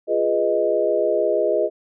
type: chord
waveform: sine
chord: F half-diminished seventh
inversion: none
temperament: equal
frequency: 349.2 / 415.3 / 493.9 / 622.3 Hz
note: F4 / Ab4 / Cb5 / Eb5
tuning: 0 / 0 / 0 / 0 cents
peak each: -25 / -22 / -24 / -20 dBFS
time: 0.07-1.7 s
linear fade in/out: 50 ms
effects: none